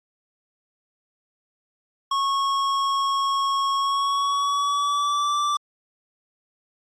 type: tone with pitch glide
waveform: square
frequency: 1098 to 1170 Hz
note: C#6 to D6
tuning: -17 to -7 cents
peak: -21 dBFS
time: 2.11-5.57 s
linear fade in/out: 5 ms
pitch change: +110 cents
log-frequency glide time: 3.75-5.39 s
effects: low-pass 6000 Hz 12 dB/octave + AAC 64 kbps